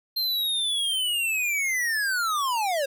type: linear sweep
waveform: square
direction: down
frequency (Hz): 4186 to 528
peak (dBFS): -24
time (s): 0.16-2.86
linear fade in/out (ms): 10
effects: none